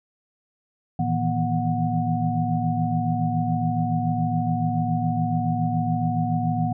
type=tone cluster; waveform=sine; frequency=112.3 / 157.7 / 164.8 / 241.8 / 732 Hz; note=A2 / D#3 / E3 / B3 / F#5; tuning=+36 / +24 / 0 / -36 / -19 cents; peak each=-27 dBFS; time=0.99-6.73 s; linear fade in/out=5 ms; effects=none